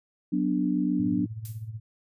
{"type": "chord", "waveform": "sine", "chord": "B minor", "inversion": "second", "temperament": "equal", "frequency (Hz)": [185, 246.9, 293.7], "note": ["F#3", "B3", "D4"], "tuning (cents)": [0, 0, 0], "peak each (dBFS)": [-28, -28, -26], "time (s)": [0.32, 1.26], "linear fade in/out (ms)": 10}
{"type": "tone with tremolo", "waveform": "sine", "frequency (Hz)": 110.5, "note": "A2", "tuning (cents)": 8, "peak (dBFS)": -31, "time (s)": [0.99, 1.8], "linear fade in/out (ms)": 10, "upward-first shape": "sine", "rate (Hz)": 16, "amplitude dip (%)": 70}
{"type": "noise with exponential decay", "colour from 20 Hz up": "violet", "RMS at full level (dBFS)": -37, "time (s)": [1.45, 1.7], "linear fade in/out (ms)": 1, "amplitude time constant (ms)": 54}
{"effects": ["resampled to 32000 Hz"]}